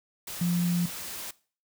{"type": "tone in noise", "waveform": "sine", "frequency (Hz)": 174.61, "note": "F3", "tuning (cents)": 0, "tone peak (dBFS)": -23, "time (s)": [0.41, 0.86], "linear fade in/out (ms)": 5, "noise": "white", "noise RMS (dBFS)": -38, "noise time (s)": [0.27, 1.31], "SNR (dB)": 12, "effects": ["noise-tail reverb RT60 0.4 s tail -20 dB re dry"]}